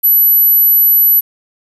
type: tone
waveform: sine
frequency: 11840 Hz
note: F#9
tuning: in tune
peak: -5 dBFS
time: 0.03-1.21 s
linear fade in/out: 20 ms
effects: tanh soft clip ceiling -1 dBFS + 7-bit